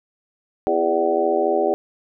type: harmonic tone with a mistuned harmonic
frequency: 83.9 Hz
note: E2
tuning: 31 cents sharp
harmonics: 3 / 4 / 5 / 6 / 7 / 8 / 9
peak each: -32 / -24 / -21 / -29 / -22 / -31 / -23 dBFS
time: 0.67-1.74 s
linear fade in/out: 0 ms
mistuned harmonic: 5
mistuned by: -42 cents
effects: none